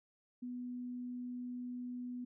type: tone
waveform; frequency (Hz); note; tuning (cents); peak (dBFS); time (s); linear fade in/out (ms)
sine; 246.9; B3; 0; -40; 0.42-2.25; 10
effects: none